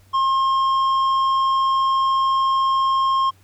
sine tone with tanh clipping, 1069 Hz, C6, 37 cents sharp, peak -17 dBFS, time 0.13-3.31 s, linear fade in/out 20 ms, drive 7 dB, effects added 95 Hz sine -51 dBFS peak until 3.43 s + pink hiss -57 dBFS RMS until 3.43 s

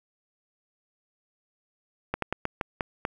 slowing click train, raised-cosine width 0.5 ms, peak -12 dBFS, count 7, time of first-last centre 2.14-3.051 s, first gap 83 ms, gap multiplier 1.24, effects 8-bit

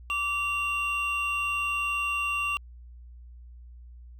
triangle tone pair together, 1163 / 2761 Hz, D6 / F7, -17 / -20 cents, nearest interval octave + minor third, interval 1497 cents, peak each -29 / -26 dBFS, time 0.1-2.57 s, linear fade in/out 0 ms, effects added 60 Hz sine -44 dBFS peak until 4.19 s

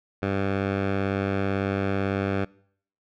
10% pulse tone with low-pass filter, 98 Hz, G2, in tune, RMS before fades -26 dBFS, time 0.22-2.45 s, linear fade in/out 10 ms, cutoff 2200 Hz, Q 0.97, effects noise-tail reverb RT60 0.6 s tail -23 dB re dry

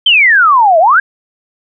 sine exponential two-way sweep, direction down then up, 3189 to 622.3 to 1676 Hz, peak -4 dBFS, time 0.06-1 s, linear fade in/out 5 ms, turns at 0.79 s, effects none

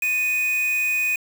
triangle tone with quantisation, 2489 Hz, D#7, in tune, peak -18 dBFS, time 0.02-1.16 s, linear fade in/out 5 ms, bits 5, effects none

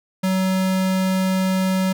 square tone, 188.2 Hz, F#3, 30 cents sharp, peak -18 dBFS, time 0.23-1.93 s, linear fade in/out 10 ms, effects none

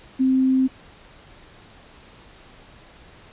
sine tone, 261.6 Hz, C4, in tune, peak -15 dBFS, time 0.19-0.68 s, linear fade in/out 20 ms, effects pink hiss -48 dBFS RMS until 3.32 s + resampled to 8000 Hz

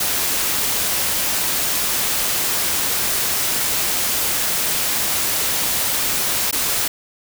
white noise with dropouts, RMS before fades -20 dBFS, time 0-6.88 s, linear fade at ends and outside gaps 5 ms, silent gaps 6.512-6.526 s, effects none

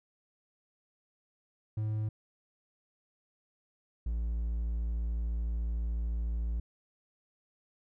triangle tone pair in turn, 107.9 / 56.89 Hz, A2 / A#1, -33 / -42 cents, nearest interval major seventh, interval 1109 cents, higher first, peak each -28 / -28 dBFS, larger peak neither, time 1.77-2.09 / 4.06-6.6 s, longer second, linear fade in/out 5 ms, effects none

